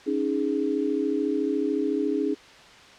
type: chord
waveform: sine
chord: C# suspended second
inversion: none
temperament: equal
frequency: 277.2 / 311.1 / 415.3 Hz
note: C#4 / D#4 / G#4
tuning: 0 / 0 / 0 cents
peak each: -27 dBFS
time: 0.06-2.35 s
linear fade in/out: 20 ms
effects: white hiss -48 dBFS RMS until 2.98 s + low-pass 4000 Hz 12 dB/octave